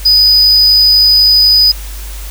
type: tone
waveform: triangle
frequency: 4976 Hz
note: D#8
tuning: 1 cent flat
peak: -3 dBFS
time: 0.05-1.72 s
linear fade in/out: 10 ms
effects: added 50 Hz sine -22 dBFS peak until 2.3 s + white hiss -31 dBFS RMS until 2.3 s